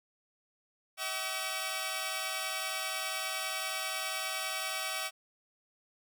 10% pulse tone cluster, 640 / 760 / 1145 / 2689 Hz, D#5 / F#5 / D6 / E7, +49 / +46 / -44 / +34 cents, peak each -31 dBFS, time 0.97-5.11 s, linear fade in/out 50 ms, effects none

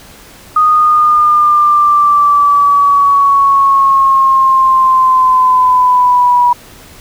sine linear sweep, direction down, 1241 to 970 Hz, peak -5 dBFS, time 0.56-6.53 s, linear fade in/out 5 ms, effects pink hiss -37 dBFS RMS until 7 s

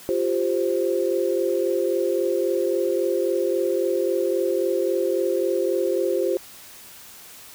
sine chord, F suspended second, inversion none, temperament just, 349.2 / 392.9 / 523.8 Hz, F4 / G4 / C5, 0 / +4 / +2 cents, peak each -24 dBFS, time 0.09-6.37 s, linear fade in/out 0 ms, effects white hiss -44 dBFS RMS until 7.54 s

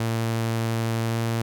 sawtooth tone with pitch glide, 114 to 114.93 Hz, A#2 to A#2, -38 to -24 cents, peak -19 dBFS, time 0-1.42 s, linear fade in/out 5 ms, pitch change +14 cents, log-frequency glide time 1.06-1.14 s, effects none

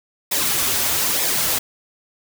white noise with flanger, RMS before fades -20 dBFS, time 0.31-1.59 s, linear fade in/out 10 ms, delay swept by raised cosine 0.68 to 6.48 ms, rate 1.1 Hz, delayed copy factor -0.55, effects none

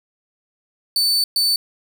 40% pulse tone bursts at uneven times, 4520 Hz, C#8, 33 cents sharp, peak -14 dBFS, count 2, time 0.96-1.24 / 1.36-1.56 s, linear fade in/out 2 ms, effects 8-bit

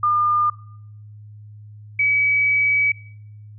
sine tone pair in turn, 1207 / 2279 Hz, D6 / C#7, +47 / +47 cents, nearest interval major seventh, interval 1100 cents, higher second, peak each -15 dBFS, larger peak neither, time 0.03-0.5 / 1.99-2.92 s, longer second, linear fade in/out 5 ms, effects noise-tail reverb RT60 0.7 s tail -21 dB re dry + added 105 Hz sine -38 dBFS peak until 3.58 s

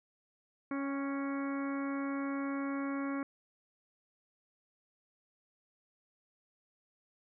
harmonic tone with a mistuned harmonic, 277.2 Hz, C#4, in tune, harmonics 1 / 2 / 3 / 4 / 5 / 6 / 7 / 8, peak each -34 / -44 / -51 / -44 / -47 / -51 / -53 / -50 dBFS, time 0.71-3.23 s, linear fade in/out 2 ms, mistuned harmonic 3, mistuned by -29 cents, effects none

